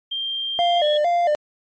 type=tone with pitch glide; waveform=sine; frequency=3179 to 3341 Hz; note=G7 to G#7; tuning=+24 to +10 cents; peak=-23 dBFS; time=0.11-0.98 s; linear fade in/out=10 ms; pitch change=+86 cents; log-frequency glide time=0.77-0.85 s
type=tone with vibrato; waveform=triangle; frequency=645 Hz; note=E5; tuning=38 cents flat; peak=-14 dBFS; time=0.59-1.35 s; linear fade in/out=0 ms; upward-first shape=square; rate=2.2 Hz; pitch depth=130 cents each way
effects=MP3 32 kbps